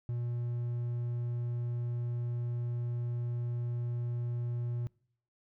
triangle tone, 120 Hz, B2, 49 cents flat, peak -30 dBFS, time 0.09-4.87 s, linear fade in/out 0 ms, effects noise-tail reverb RT60 0.6 s tail -25 dB re dry

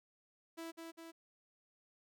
sawtooth tone with echo, 329.6 Hz, E4, in tune, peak -40 dBFS, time 0.57-0.72 s, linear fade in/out 20 ms, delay 200 ms, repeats 2, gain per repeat -3 dB, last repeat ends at 1.12 s, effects none

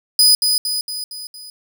sawtooth tone with echo, 4978 Hz, D#8, in tune, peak -6 dBFS, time 0.19-0.35 s, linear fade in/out 2 ms, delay 230 ms, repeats 5, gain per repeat -5 dB, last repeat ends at 1.5 s, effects none

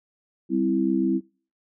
sine chord, C major, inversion second, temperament equal, 196 / 261.6 / 329.6 Hz, G3 / C4 / E4, 0 / 0 / 0 cents, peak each -26 / -24 / -23 dBFS, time 0.49-1.21 s, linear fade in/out 50 ms, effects noise-tail reverb RT60 0.4 s tail -25 dB re dry

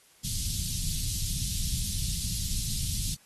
pink band-stop noise, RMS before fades -31 dBFS, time 0.24-3.15 s, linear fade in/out 10 ms, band 160 to 3900 Hz, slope 24 dB/octave, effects white hiss -60 dBFS RMS until 3.25 s + AAC 32 kbps

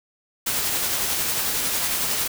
white noise with tremolo, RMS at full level -23 dBFS, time 0.46-2.28 s, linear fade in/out 10 ms, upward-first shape sine, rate 11 Hz, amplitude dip 25%, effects none

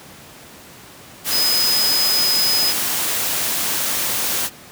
sine tone in noise, 5040 Hz, D#8, 21 cents sharp, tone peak -16 dBFS, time 1.3-2.74 s, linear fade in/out 50 ms, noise white, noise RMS -21 dBFS, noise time 1.24-4.5 s, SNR +2 dB, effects pink hiss -41 dBFS RMS until 4.71 s + high-pass 100 Hz 12 dB/octave

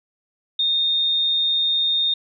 sine tone, 3668 Hz, A#7, 29 cents flat, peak -17 dBFS, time 0.59-2.14 s, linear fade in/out 5 ms, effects none

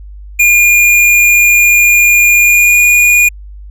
square tone with pitch glide, 2419 to 2439 Hz, D#7 to D#7, -49 to -35 cents, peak -5 dBFS, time 0.39-3.29 s, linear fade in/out 10 ms, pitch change +14 cents, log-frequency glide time 2.42-2.8 s, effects added 50 Hz sine -27 dBFS peak until 3.7 s

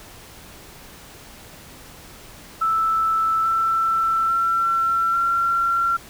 sine tone with pitch steps, 1318.5 / 1334.6 / 1350.9 / 1367.4 Hz, E6 / E6 / E6 / F6, 0 / +21 / +42 / -37 cents, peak -17 dBFS, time 2.61-5.97 s, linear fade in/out 10 ms, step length 840 ms, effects pink hiss -43 dBFS RMS until 6.09 s

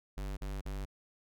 square tone bursts, 49 Hz, G1, in tune, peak -37 dBFS, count 3, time 0.17-0.854 s, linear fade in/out 10 ms, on 200 ms, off 42 ms, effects none

